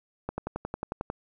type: click train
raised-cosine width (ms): 1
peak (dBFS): -17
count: 10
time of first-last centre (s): 0.29-1.101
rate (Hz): 11.1
effects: none